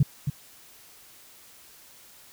sine tone with echo, 141.7 Hz, C#3, 38 cents sharp, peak -14 dBFS, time 0-0.03 s, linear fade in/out 5 ms, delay 270 ms, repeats 1, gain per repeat -8 dB, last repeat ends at 0.3 s, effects tanh soft clip ceiling -10 dBFS + white hiss -52 dBFS RMS until 2.32 s

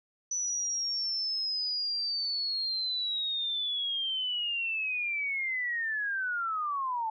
sine linear sweep, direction down, 5980 to 867 Hz, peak -29 dBFS, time 0.31-7.1 s, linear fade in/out 5 ms, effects none

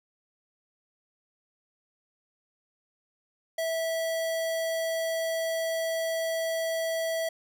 square tone, 654 Hz, E5, 14 cents flat, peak -28 dBFS, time 3.58-7.29 s, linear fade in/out 5 ms, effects none

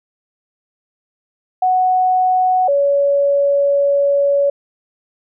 sine tone pair in turn, 740 / 564.2 Hz, F#5 / C#5, 0 / +30 cents, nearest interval perfect fourth, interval 470 cents, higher first, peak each -11 dBFS, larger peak neither, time 1.62-2.68 / 2.68-4.5 s, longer second, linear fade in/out 5 ms, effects none

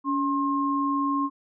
sine tone pair together, 282.6 / 1067 Hz, C#4 / C6, +34 / +34 cents, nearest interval octave + major seventh, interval 2300 cents, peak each -25 dBFS, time 0.04-1.3 s, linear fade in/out 50 ms, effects none

